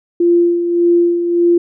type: tone with tremolo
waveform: sine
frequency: 345.3 Hz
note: F4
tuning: 20 cents flat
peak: -7 dBFS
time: 0.2-1.58 s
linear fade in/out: 5 ms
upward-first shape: sine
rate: 1.7 Hz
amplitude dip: 55%
effects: none